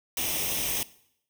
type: noise with comb filter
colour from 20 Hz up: white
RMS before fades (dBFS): -29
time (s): 0.17-0.83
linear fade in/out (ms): 2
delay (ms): 0.34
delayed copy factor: +0.65
effects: noise-tail reverb RT60 0.7 s tail -19 dB re dry